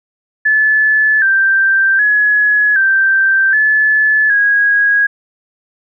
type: tone with pitch steps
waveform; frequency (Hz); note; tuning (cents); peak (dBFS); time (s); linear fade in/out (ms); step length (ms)
sine; 1730 / 1570 / 1689 / 1566 / 1727 / 1649; A6 / G6 / G#6 / G6 / A6 / G#6; -30 / +2 / +29 / -2 / -33 / -13; -8; 0.45-5.07; 10; 770
effects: none